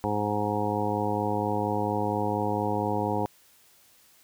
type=harmonic tone; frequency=104.3 Hz; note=G#2; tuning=8 cents sharp; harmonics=1 / 2 / 3 / 4 / 5 / 7 / 8 / 9; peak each=-33 / -33 / -33 / -33 / -33 / -33 / -33 / -33 dBFS; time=0.04-3.26 s; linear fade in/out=0 ms; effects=white hiss -59 dBFS RMS until 4.23 s